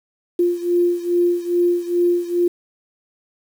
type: beating tone pair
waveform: sine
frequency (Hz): 349.2 / 351.6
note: F4 / F4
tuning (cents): 0 / +12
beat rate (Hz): 2.4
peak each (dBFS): -17 / -20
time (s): 0.39-2.48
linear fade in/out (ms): 5
effects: 7-bit